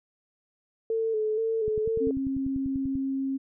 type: tone with vibrato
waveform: sine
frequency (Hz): 440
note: A4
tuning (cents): 0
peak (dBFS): -24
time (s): 0.9-2.11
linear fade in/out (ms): 2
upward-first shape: square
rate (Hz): 2.1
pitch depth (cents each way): 35
type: click train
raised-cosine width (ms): 5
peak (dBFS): -25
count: 14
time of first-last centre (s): 1.68-2.955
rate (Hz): 10.2
type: tone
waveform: sine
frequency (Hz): 269.3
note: C#4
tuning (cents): -50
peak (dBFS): -26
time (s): 2-3.38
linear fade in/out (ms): 20
effects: none